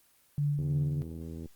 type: tone with tremolo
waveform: sine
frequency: 145.2 Hz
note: D3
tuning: 19 cents flat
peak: -25 dBFS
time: 0.38-1.02 s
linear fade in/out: 0 ms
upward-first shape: sine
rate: 3.1 Hz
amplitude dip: 40%
type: click train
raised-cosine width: 3 ms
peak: -29 dBFS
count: 72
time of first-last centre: 0.59-1.458 s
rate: 81.8 Hz
effects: white hiss -65 dBFS RMS until 1.55 s + Opus 24 kbps